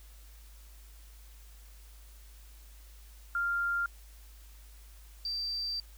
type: tone pair in turn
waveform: sine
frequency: 1395 / 4676 Hz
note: F6 / D8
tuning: -2 / -8 cents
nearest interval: octave + major sixth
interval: 2094 cents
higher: second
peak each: -28 / -32 dBFS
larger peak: first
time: 3.35-3.86 / 5.25-5.8 s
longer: second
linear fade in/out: 2 ms
effects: added 52 Hz sine -50 dBFS peak until 5.97 s + white hiss -60 dBFS RMS until 5.97 s